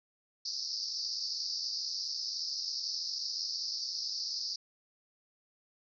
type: band-pass noise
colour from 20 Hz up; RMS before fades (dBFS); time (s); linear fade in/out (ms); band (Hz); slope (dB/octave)
pink; -37; 0.45-4.56; 5; 4500 to 5500; 96
effects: none